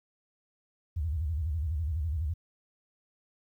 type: tone with vibrato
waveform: sine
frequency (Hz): 77.78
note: D#2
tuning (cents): 0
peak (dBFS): -28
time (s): 0.96-2.34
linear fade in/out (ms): 10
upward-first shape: square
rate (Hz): 12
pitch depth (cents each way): 160
effects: 11-bit